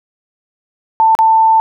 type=tone with dropouts; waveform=sine; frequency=890 Hz; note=A5; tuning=20 cents sharp; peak=-6 dBFS; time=1-1.6 s; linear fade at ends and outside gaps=0 ms; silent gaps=1.151-1.189 s; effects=none